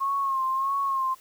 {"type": "tone with vibrato", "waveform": "sine", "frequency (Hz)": 1079, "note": "C#6", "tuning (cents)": -47, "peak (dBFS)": -23, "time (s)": [0, 1.15], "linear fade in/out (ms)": 20, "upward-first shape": "sine", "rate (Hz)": 1.6, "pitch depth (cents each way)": 50, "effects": ["white hiss -55 dBFS RMS until 1.2 s"]}